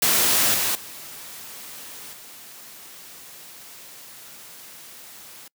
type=noise with level steps; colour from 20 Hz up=white; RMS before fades=-19 / -23 / -39 / -43 dBFS; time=0.02-5.48 s; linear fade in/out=5 ms; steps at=0.54 / 0.75 / 2.13 s; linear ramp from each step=2 ms; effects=noise-tail reverb RT60 0.1 s tail -25 dB re dry + high-pass 100 Hz 12 dB/octave